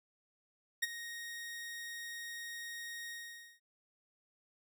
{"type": "tone with ADSR envelope", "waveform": "sawtooth", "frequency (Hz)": 1868, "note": "A#6", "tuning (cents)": 3, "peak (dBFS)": -25, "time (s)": [0.82, 3.6], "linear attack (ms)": 12, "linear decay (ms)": 26, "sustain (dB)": -14, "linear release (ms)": 500, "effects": []}